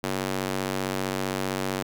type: tone with high-pass filter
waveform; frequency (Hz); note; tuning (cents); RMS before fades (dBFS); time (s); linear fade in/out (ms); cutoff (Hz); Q
square; 47.71; G1; -46; -29; 0.03-1.83; 10; 240; 0.73
effects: none